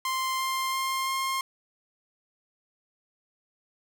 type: tone with pitch steps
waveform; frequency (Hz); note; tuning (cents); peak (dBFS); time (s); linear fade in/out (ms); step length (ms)
sawtooth; 1047 / 1053.1 / 1059.2 / 1065.3; C6 / C6 / C6 / C6; +1 / +11 / +21 / +31; -23; 0.05-1.41; 2; 340
effects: 10-bit